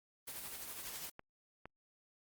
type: noise with tremolo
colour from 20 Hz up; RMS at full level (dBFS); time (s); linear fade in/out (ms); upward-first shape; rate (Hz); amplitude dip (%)
white; -44; 0.27-1.1; 10; sine; 12; 40
type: clicks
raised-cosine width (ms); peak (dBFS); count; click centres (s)
0.5; -33; 2; 1.194 / 1.656
effects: Opus 24 kbps